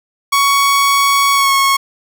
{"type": "tone with pitch glide", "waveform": "sawtooth", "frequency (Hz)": [1117, 1096.5], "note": ["C#6", "C#6"], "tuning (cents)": [13, -19], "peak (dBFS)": -6, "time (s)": [0.32, 1.77], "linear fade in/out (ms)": 10, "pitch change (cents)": -32, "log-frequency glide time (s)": [1.34, 1.52], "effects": []}